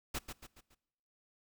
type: noise with echo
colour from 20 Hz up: pink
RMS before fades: -37 dBFS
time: 0.14-0.19 s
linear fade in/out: 10 ms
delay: 140 ms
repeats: 4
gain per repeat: -7 dB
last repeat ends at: 0.75 s
effects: noise-tail reverb RT60 1.0 s tail -23 dB re dry